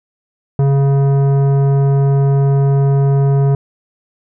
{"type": "tone with tanh clipping", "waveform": "triangle", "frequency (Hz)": 138.59, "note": "C#3", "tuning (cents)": 0, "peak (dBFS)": -11, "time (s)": [0.59, 3.55], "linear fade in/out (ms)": 2, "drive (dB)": 17, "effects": []}